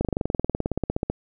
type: slowing click train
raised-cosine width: 2 ms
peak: -10 dBFS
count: 22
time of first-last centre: 0.01-1.1 s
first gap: 38 ms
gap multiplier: 1.03
effects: none